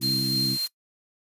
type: harmonic tone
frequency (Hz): 65.7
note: C2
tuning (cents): +8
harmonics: 2 / 3 / 4 / 5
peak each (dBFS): -30 / -32 / -33 / -34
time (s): 0-0.58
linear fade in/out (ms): 50
type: noise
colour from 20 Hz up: blue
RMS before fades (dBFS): -34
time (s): 0.01-0.68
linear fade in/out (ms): 10
type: tone with tremolo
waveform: sine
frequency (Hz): 4186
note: C8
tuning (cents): 0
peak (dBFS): -22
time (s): 0.02-0.67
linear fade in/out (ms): 20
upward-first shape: sine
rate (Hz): 3.2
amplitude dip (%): 35
effects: noise-tail reverb RT60 0.1 s tail -21 dB re dry + resampled to 32000 Hz